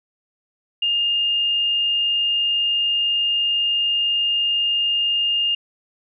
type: tone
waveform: sine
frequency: 2823 Hz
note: F7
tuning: 18 cents sharp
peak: -17 dBFS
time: 0.82-5.55 s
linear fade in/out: 5 ms
effects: none